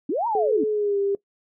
sine linear two-way sweep, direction up then down, 247.9 to 964 to 247.9 Hz, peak -21 dBFS, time 0.09-0.64 s, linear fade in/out 5 ms, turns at 0.27 s
sine tone with pitch glide, 429.8 to 398.7 Hz, A4 to G4, -41 to +29 cents, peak -20 dBFS, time 0.35-1.15 s, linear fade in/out 2 ms, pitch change -130 cents, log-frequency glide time 0.67-0.98 s
effects noise-tail reverb RT60 0.1 s tail -20 dB re dry

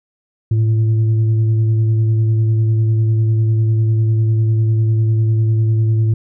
sine tone with frequency modulation, 110 Hz, A2, in tune, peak -11 dBFS, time 0.51-6.14 s, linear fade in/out 5 ms, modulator 230 Hz, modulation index 0.25, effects none

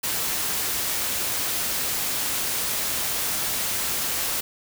white noise, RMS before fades -26 dBFS, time 0.03-4.41 s, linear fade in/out 10 ms, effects none

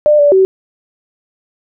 sine tone with pitch steps, 598 / 580 / 380.5 Hz, D5 / D5 / F#4, +31 / -22 / +48 cents, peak -5 dBFS, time 0.06-0.45 s, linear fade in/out 0 ms, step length 130 ms, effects none

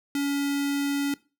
square tone with notch filter, 282.4 Hz, C#4, 32 cents sharp, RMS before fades -26 dBFS, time 0.15-1.14 s, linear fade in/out 2 ms, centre 700 Hz, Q 0.86, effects noise-tail reverb RT60 0.3 s tail -20 dB re dry

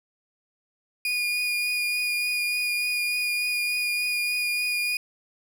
35% pulse tone with vibrato, 2446 Hz, D#7, 30 cents flat, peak -22 dBFS, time 1.05-4.97 s, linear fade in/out 2 ms, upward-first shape triangle, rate 3.4 Hz, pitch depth 17 cents each way, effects none

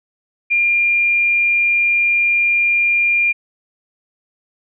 sine tone, 2400 Hz, D7, 37 cents sharp, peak -12 dBFS, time 0.5-3.33 s, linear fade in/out 20 ms, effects none

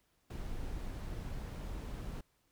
brown noise, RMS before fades -41 dBFS, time 0.3-2.21 s, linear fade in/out 5 ms, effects pink hiss -75 dBFS RMS until 2.51 s

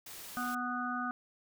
white noise, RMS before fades -47 dBFS, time 0.06-0.55 s, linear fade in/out 5 ms
harmonic tone, 246.9 Hz, B3, in tune, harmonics 1 / 3 / 5 / 6, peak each -38 / -41 / -37 / -39 dBFS, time 0.37-1.11 s, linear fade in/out 0 ms
effects none

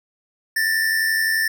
square tone pair together, 1773.1 / 1864.7 Hz, A6 / A#6, +13 / 0 cents, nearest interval minor second, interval 87 cents, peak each -19 / -27 dBFS, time 0.56-1.48 s, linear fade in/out 5 ms, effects none

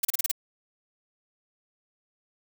blue noise bursts, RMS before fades -24 dBFS, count 6, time 0.03-0.315 s, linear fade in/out 5 ms, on 20 ms, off 33 ms, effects none

